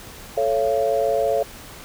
sine chord, A augmented, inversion none, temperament equal with one note detuned, 440 / 554.4 / 681.7 Hz, A4 / C#5 / E#5, 0 / 0 / -42 cents, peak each -23 / -21 / -22 dBFS, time 0.37-1.43 s, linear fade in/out 5 ms, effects pink hiss -40 dBFS RMS until 1.84 s

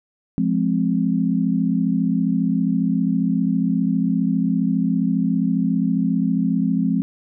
sine chord, F minor, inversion none, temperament just, 174.61 / 209.5 / 261.9 Hz, F3 / Ab3 / C4, 0 / +15 / +2 cents, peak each -21 dBFS, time 0.38-7.02 s, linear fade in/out 0 ms, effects none

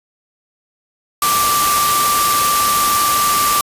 sine tone in noise, 1174.7 Hz, D6, in tune, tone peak -14 dBFS, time 1.22-3.61 s, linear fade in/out 2 ms, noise white, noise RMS -17 dBFS, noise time 1.22-3.61 s, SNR 0 dB, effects resampled to 32000 Hz

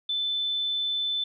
sine tone, 3520 Hz, A7, in tune, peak -25 dBFS, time 0.09-1.24 s, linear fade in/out 5 ms, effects none

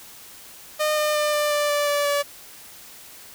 sawtooth tone with pitch steps, 610 / 604.7 / 599.5 / 594.3 / 589.2 / 584.1 / 579.1 / 574.1 Hz, D#5 / D#5 / D5 / D5 / D5 / D5 / D5 / D5, -34 / -50 / +36 / +20 / +6 / -10 / -24 / -39 cents, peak -16 dBFS, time 0.79-2.23 s, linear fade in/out 20 ms, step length 180 ms, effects white hiss -44 dBFS RMS until 3.34 s

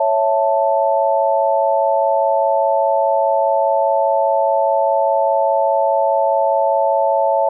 sine chord, A major, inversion first, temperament equal, 554.4 / 659.3 / 880 Hz, C#5 / E5 / A5, 0 / 0 / 0 cents, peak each -17 dBFS, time 0-7.49 s, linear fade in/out 5 ms, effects none

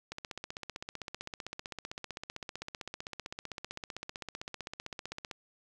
click train, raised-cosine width 0.2 ms, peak -22 dBFS, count 82, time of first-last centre 0.12-5.312 s, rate 15.6 Hz, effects none

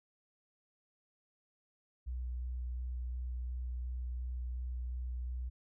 sine tone with vibrato, 61.74 Hz, B1, in tune, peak -36 dBFS, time 2.06-5.5 s, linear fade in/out 20 ms, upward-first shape square, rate 2.8 Hz, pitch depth 10 cents each way, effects none

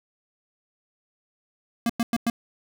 square tone bursts, 233.1 Hz, A#3, in tune, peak -21 dBFS, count 4, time 1.86-2.3 s, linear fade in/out 2 ms, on 35 ms, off 100 ms, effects none

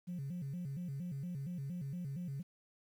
sine tone with vibrato, 156.5 Hz, D#3, 10 cents sharp, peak -37 dBFS, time 0.07-2.43 s, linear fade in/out 20 ms, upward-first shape square, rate 4.3 Hz, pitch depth 220 cents each way, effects tanh soft clip ceiling -36 dBFS + 11-bit

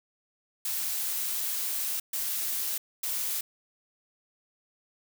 blue noise bursts at uneven times, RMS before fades -31 dBFS, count 3, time 0.65-2 / 2.13-2.78 / 3.03-3.41 s, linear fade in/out 5 ms, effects none

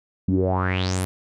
sawtooth tone with low-pass filter sweep, 92.5 Hz, F#2, in tune, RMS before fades -22 dBFS, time 0.28-1.05 s, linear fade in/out 0 ms, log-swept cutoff 210 to 12000 Hz, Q 6.9, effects none

